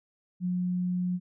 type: tone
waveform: sine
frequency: 180 Hz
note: F#3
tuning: 47 cents flat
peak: -26 dBFS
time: 0.4-1.2 s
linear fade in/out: 50 ms
effects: none